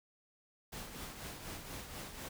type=noise with tremolo; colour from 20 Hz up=pink; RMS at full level=-44 dBFS; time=0.72-2.29 s; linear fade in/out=10 ms; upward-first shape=triangle; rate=4.1 Hz; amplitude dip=55%; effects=none